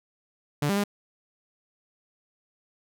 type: tone with pitch steps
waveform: sawtooth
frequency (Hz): 146 / 199.6 / 203.3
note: D3 / G3 / G#3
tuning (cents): -10 / +32 / -37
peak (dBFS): -19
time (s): 0.62-0.839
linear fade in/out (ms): 5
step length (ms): 73
effects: none